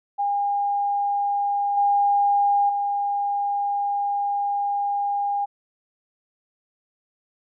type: tone with level steps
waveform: sine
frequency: 810 Hz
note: G#5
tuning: 43 cents flat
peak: -20 / -16 / -21 dBFS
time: 0.18-5.46 s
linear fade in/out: 20 ms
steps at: 1.77 / 2.69 s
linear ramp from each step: 5 ms
effects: none